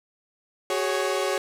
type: chord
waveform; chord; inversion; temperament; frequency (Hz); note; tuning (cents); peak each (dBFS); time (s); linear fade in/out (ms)
sawtooth; F# suspended second; none; equal with one note detuned; 375.6 / 415.3 / 554.4; F#4 / G#4 / C#5; +26 / 0 / 0; -24 / -25 / -23; 0.7-1.38; 2
effects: low-pass 11000 Hz 12 dB/octave + 9-bit